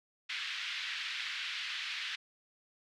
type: band-pass noise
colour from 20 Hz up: white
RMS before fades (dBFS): -39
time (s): 0.29-2.16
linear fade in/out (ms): 10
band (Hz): 1600 to 3700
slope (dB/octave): 24
effects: none